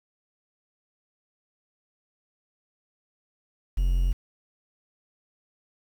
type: tone with quantisation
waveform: triangle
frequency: 44.24 Hz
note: F1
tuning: 23 cents sharp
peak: -18 dBFS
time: 3.77-4.13 s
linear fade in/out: 10 ms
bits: 8
effects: none